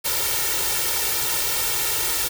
white noise with comb filter, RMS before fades -23 dBFS, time 0.04-2.29 s, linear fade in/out 20 ms, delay 2.2 ms, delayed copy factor +1, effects none

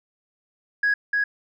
sine tone with echo, 1661.2 Hz, G#6, in tune, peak -16 dBFS, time 0.83-0.94 s, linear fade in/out 5 ms, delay 300 ms, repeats 1, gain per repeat -2 dB, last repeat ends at 1.24 s, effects tanh soft clip ceiling -15 dBFS

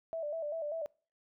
sine tone with vibrato, 622.3 Hz, D#5, in tune, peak -34 dBFS, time 0.13-0.86 s, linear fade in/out 0 ms, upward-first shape square, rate 5.1 Hz, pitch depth 90 cents each way, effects noise-tail reverb RT60 0.4 s tail -25 dB re dry

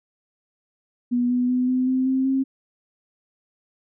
sine tone with pitch steps, 243.9 / 247.6 / 251.3 / 255.1 / 259 / 262.9 / 266.9 Hz, B3 / B3 / B3 / C4 / C4 / C4 / C4, -21 / +5 / +30 / -44 / -17 / +8 / +35 cents, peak -18 dBFS, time 1.11-2.44 s, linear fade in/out 20 ms, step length 190 ms, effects none

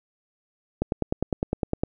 click train, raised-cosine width 2 ms, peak -10 dBFS, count 11, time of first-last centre 0.82-1.835 s, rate 9.85 Hz, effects none

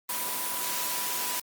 sine tone in noise, 987.8 Hz, B5, in tune, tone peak -38 dBFS, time 0.09-1.4 s, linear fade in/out 5 ms, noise white, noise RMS -31 dBFS, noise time 0.09-1.4 s, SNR -10 dB, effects high-pass 200 Hz 12 dB/octave + Opus 24 kbps

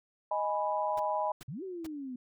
sine chord, G# minor, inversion second, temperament equal, 622.3 / 830.6 / 987.8 Hz, D#5 / G#5 / B5, 0 / 0 / 0 cents, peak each -33 dBFS, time 0.31-1.32 s, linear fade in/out 5 ms
pink noise bursts, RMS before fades -47 dBFS, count 3, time 0.97-1.868 s, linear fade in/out 5 ms, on 26 ms, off 410 ms
sine exponential two-way sweep, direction up then down, 116.54 to 392 to 243.8 Hz, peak -37 dBFS, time 1.48-2.16 s, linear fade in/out 5 ms, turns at 1.63 s
effects none

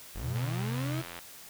35% pulse linear sweep, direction up, 36.71 to 335.1 Hz, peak -34 dBFS, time 0.15-1.02 s, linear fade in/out 10 ms
sine tone with pitch glide, 123.47 to 130.81 Hz, B2 to C3, 0 to 0 cents, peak -31 dBFS, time 0.22-1.04 s, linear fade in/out 50 ms, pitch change +100 cents, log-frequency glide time 0.65-0.77 s
click train, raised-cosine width 0.3 ms, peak -25 dBFS, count 72, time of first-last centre 0.36-1.189 s, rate 85.6 Hz
effects white hiss -49 dBFS RMS until 1.49 s

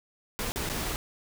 pink noise with dropouts, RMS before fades -32 dBFS, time 0.39-0.96 s, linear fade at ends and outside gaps 0 ms, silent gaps 0.52-0.559 / 0.691-0.698 s, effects none

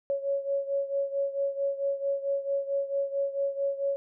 sine beating tone pair, 554.4 / 558.9 Hz, C#5 / C#5, 0 / +14 cents, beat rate 4.5 Hz, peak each -28 / -32 dBFS, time 0.1-3.96 s, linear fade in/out 0 ms, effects none

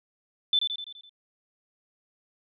sine tone with echo, 3520 Hz, A7, in tune, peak -19 dBFS, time 0.53-0.59 s, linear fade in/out 2 ms, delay 84 ms, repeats 6, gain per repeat -5 dB, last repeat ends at 1.094 s, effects none

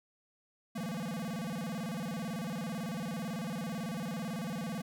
square tone with vibrato, 195 Hz, G3, 9 cents flat, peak -36 dBFS, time 0.75-4.82 s, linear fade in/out 10 ms, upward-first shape square, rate 18 Hz, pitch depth 270 cents each way, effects none

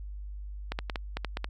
clicks, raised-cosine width 0.3 ms, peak -16 dBFS, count 8, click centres 0.72 / 0.789 / 0.898 / 0.958 / 1.17 / 1.247 / 1.371 / 1.444 s, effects added 50 Hz sine -37 dBFS peak until 1.49 s

